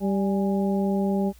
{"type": "harmonic tone with a mistuned harmonic", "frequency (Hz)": 196, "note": "G3", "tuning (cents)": 0, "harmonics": [1, 2, 3, 4], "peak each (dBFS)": [-22, -28, -32, -34], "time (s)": [0, 1.33], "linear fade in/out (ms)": 50, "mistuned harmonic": 4, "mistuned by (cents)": 81, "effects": ["added 60 Hz sine -49 dBFS peak until 1.39 s", "white hiss -57 dBFS RMS until 1.39 s"]}